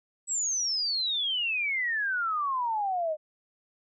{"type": "exponential sweep", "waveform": "sine", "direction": "down", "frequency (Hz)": [7902, 602], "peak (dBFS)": -26, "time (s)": [0.27, 3.17], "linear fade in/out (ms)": 50, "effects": []}